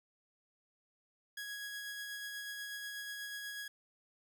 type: tone with tremolo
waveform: sawtooth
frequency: 1661.2 Hz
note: G#6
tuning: in tune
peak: -37 dBFS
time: 1.37-3.68 s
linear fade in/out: 5 ms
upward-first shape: sine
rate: 8.2 Hz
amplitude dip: 25%
effects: none